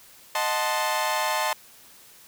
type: chord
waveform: sawtooth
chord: D# diminished seventh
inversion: none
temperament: equal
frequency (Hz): 622.3 / 740 / 880 / 1046.5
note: D#5 / F#5 / A5 / C6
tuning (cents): 0 / 0 / 0 / 0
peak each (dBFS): -26 / -29 / -23 / -25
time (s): 0.35-1.53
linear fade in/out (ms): 2
effects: white hiss -51 dBFS RMS until 2.27 s